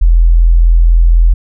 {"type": "tone", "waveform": "sine", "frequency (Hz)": 42, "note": "E1", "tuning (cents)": 33, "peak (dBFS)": -3, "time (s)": [0.01, 1.34], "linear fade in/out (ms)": 10, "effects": []}